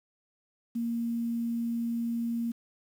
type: tone with quantisation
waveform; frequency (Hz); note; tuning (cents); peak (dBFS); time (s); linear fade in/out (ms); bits
sine; 233.1; A#3; 0; -28; 0.75-2.52; 10; 9
effects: none